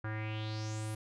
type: tone with low-pass filter sweep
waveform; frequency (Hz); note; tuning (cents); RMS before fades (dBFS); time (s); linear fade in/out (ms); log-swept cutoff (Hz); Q
square; 108.5; A2; -24; -38; 0.04-0.95; 5; 1500 to 11000; 4.5
effects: none

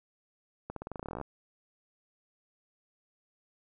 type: accelerating click train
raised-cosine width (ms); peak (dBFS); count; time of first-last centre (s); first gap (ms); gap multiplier
1; -24; 17; 0.7-1.213; 63; 0.9
effects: none

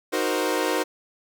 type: chord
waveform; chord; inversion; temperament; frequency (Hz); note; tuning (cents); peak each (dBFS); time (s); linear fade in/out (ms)
sawtooth; C half-diminished seventh; first; equal; 311.1 / 370 / 466.2 / 523.3; Eb4 / Gb4 / Bb4 / C5; 0 / 0 / 0 / 0; -24; 0.12-0.84; 20
effects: none

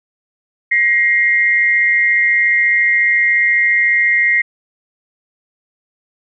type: tone pair together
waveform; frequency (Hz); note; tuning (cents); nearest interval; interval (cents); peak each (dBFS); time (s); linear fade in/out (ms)
sine; 1898.7 / 2113; A#6 / C7; +31 / +16; major second; 185; -13; 0.71-4.42; 10
effects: none

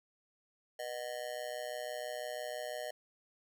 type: tone with amplitude modulation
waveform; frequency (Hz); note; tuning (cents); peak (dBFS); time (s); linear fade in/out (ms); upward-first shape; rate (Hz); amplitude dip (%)
square; 613; D#5; -26; -35; 0.79-2.91; 5; sine; 126; 100
effects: none

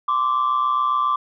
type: tone pair together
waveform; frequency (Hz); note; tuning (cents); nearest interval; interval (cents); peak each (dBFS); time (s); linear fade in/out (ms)
sine; 1039.7 / 1167; C6 / D6; -11 / -11; major second; 200; -21 / -17; 0.08-1.16; 5
effects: tanh soft clip ceiling -13 dBFS

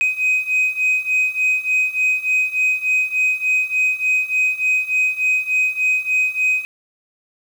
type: beating tone pair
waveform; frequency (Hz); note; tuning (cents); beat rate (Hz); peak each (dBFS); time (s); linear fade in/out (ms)
sine; 2513 / 2516.4; D#7 / D#7; +17 / +19; 3.4; -18 / -16; 0.01-6.65; 0
effects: tanh soft clip ceiling -12 dBFS + 7-bit

